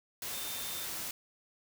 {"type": "tone in noise", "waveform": "sine", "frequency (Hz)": 3600, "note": "A7", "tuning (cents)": 39, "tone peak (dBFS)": -45, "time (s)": [0.33, 0.85], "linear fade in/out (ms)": 2, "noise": "white", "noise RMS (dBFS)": -39, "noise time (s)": [0.22, 1.11], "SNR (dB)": -9, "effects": []}